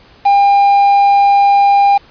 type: tone with quantisation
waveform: triangle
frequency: 802 Hz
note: G5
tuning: 39 cents sharp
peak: -4 dBFS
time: 0.25-1.98 s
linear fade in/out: 10 ms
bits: 4
effects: pink hiss -44 dBFS RMS until 2.1 s + resampled to 11025 Hz